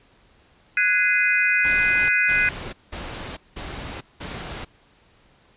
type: chord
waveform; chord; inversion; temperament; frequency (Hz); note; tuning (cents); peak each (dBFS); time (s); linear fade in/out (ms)
sine; Ab dominant seventh; third; equal with one note detuned; 1480 / 1661.2 / 2053 / 2489; Gb6 / Ab6 / C7 / Eb7; 0 / 0 / -33 / 0; -22 / -25 / -22 / -21; 0.77-2.49; 2
type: noise bursts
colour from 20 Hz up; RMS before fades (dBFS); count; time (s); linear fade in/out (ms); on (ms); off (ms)
pink; -33; 5; 1.64-4.65; 10; 450; 190
effects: pink hiss -57 dBFS RMS until 5.56 s + resampled to 8000 Hz